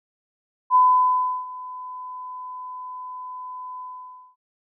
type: tone with ADSR envelope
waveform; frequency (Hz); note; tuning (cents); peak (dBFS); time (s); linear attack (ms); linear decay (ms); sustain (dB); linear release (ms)
sine; 1007; B5; +33; -11; 0.7-4.36; 52; 700; -21; 560
effects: none